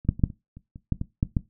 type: clicks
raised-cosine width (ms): 5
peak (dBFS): -28 / -7 / -22 / -6 / -25 / -30 / -28 / -11 / -16 / -9 / -10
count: 11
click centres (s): 0.05 / 0.09 / 0.195 / 0.238 / 0.302 / 0.57 / 0.759 / 0.923 / 1.014 / 1.229 / 1.368
effects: noise-tail reverb RT60 0.2 s tail -17 dB re dry